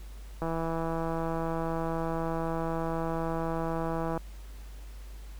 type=click train; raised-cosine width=1 ms; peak=-19 dBFS; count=617; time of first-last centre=0.42-4.176 s; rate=164 Hz; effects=added 50 Hz sine -41 dBFS peak until 5.39 s + pink hiss -56 dBFS RMS until 5.39 s